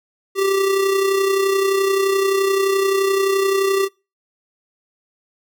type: tone with amplitude modulation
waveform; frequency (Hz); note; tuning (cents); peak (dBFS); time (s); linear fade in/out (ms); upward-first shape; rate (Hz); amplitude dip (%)
square; 390.1; G4; -8; -14; 0.35-3.89; 50; sine; 31.6; 45
effects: noise-tail reverb RT60 0.3 s tail -26 dB re dry